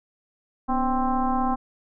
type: tone with frequency modulation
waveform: sine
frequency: 516 Hz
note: C5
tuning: 24 cents flat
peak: -20 dBFS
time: 0.68-1.56 s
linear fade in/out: 20 ms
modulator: 267 Hz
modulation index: 2.2
effects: none